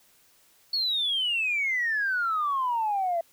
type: exponential sweep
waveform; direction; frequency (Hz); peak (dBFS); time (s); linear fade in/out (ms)
sine; down; 4435 to 660; -23; 0.73-3.21; 5
effects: tanh soft clip ceiling -19 dBFS + white hiss -61 dBFS RMS until 3.32 s